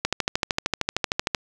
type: click train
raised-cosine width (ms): 0.2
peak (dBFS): -4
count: 18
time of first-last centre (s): 0.05-1.348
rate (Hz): 13.1
effects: none